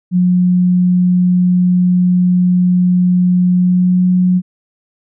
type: tone with pitch glide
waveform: sine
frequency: 180 to 181.78 Hz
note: F#3 to F#3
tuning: -47 to -30 cents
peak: -8 dBFS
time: 0.11-4.42 s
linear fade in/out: 50 ms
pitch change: +17 cents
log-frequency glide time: 3.53-4.06 s
effects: none